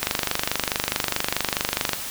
click train, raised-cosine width 0.2 ms, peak -3 dBFS, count 48, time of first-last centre 0.03-1.933 s, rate 24.7 Hz, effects white hiss -32 dBFS RMS until 2.1 s

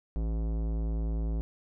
sine tone with tanh clipping, 55 Hz, A1, in tune, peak -30 dBFS, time 0.16-1.41 s, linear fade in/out 0 ms, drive 18 dB, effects none

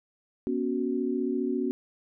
sine chord, B suspended second, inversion none, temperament equal with one note detuned, 242.4 / 277.2 / 370 Hz, B3 / C#4 / F#4, -32 / 0 / 0 cents, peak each -30 dBFS, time 0.47-1.71 s, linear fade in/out 0 ms, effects none

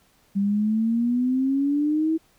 sine exponential sweep, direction up, 196 to 325.4 Hz, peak -19 dBFS, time 0.35-2.18 s, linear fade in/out 20 ms, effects pink hiss -61 dBFS RMS until 2.38 s

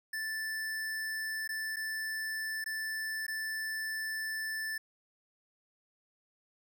square tone with dropouts, 1760 Hz, A6, in tune, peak -35 dBFS, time 0.13-4.78 s, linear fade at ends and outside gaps 5 ms, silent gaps 1.477-1.49 / 1.761-1.767 / 2.642-2.66 / 3.267-3.28 s, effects none

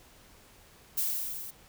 violet noise with level ramp, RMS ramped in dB -28 to -42 dBFS, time 0.97-1.51 s, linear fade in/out 10 ms, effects pink hiss -57 dBFS RMS until 1.68 s

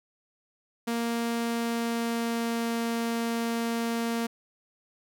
sawtooth tone with pitch glide, 233.1 to 231.6 Hz, A#3 to A#3, 0 to -11 cents, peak -23 dBFS, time 0.87-4.27 s, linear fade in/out 10 ms, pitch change -11 cents, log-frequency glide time 1.34-2.73 s, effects none

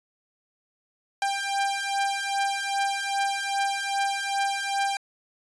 sawtooth beating tone pair, 792 / 794.5 Hz, G5 / G5, +18 / +23 cents, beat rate 2.5 Hz, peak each -24 dBFS, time 1.22-4.97 s, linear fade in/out 2 ms, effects resampled to 22050 Hz

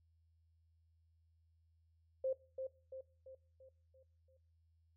sine tone with echo, 526 Hz, C5, 9 cents sharp, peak -34 dBFS, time 2.24-2.33 s, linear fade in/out 5 ms, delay 340 ms, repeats 6, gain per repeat -6 dB, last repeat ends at 4.37 s, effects noise-tail reverb RT60 0.4 s tail -20 dB re dry + added 82 Hz sine -70 dBFS peak until 4.96 s

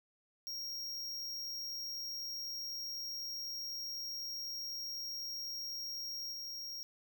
square tone with level steps, 5588 Hz, F8, in tune, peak -40 / -42 dBFS, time 0.47-6.83 s, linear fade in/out 0 ms, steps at 6.32 s, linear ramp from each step 5 ms, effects none

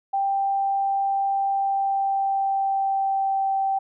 sine tone with pitch glide, 787 to 778 Hz, G5 to G5, +7 to -13 cents, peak -20 dBFS, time 0.13-3.79 s, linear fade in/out 10 ms, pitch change -20 cents, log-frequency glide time 1.46-3.56 s, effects none

